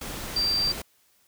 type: tone in noise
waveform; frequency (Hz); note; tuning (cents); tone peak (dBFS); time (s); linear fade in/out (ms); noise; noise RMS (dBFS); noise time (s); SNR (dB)
sine; 4699; D8; 0; -22; 0.36-0.72; 5; pink; -35; 0.01-0.82; +10
effects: white hiss -64 dBFS RMS until 1.27 s